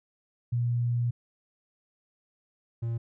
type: tone pair in turn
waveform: sine / triangle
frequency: 120 / 116.05 Hz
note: B2 / A#2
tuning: -49 / -7 cents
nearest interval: minor second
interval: 58 cents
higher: first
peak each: -24 / -26 dBFS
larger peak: first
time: 0.52-1.11 / 2.82-2.98 s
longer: first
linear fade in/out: 10 ms
effects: none